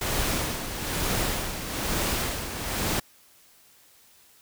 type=noise with tremolo; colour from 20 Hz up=pink; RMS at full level=-26 dBFS; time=0.01-3 s; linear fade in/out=5 ms; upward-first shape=sine; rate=1.1 Hz; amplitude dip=60%; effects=white hiss -57 dBFS RMS until 4.41 s